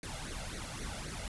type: noise with flanger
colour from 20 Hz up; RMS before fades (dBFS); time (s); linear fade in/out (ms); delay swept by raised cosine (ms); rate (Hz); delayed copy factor
pink; -41; 0.03-1.28; 2; 0.47 to 1.47; 3.8; +0.7
effects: resampled to 24000 Hz